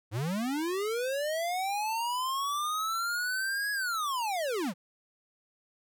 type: linear two-way sweep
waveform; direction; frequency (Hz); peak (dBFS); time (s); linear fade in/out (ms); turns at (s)
square; up then down; 96 to 1679 to 152.6; -30; 0.11-4.74; 50; 3.72
effects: none